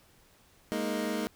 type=chord; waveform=25% pulse; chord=Ab suspended second; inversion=none; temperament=equal; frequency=207.7 / 233.1 / 311.1 Hz; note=Ab3 / Bb3 / Eb4; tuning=0 / 0 / 0 cents; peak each=-31 dBFS; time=0.72-1.27 s; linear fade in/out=0 ms; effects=pink hiss -62 dBFS RMS until 1.35 s